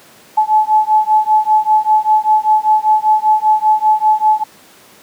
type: beating tone pair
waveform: sine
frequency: 858 / 863.1 Hz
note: A5 / A5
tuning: -44 / -34 cents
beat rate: 5.1 Hz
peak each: -12 dBFS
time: 0.37-4.44 s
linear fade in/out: 10 ms
effects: pink hiss -43 dBFS RMS until 5.02 s + high-pass 200 Hz 12 dB/octave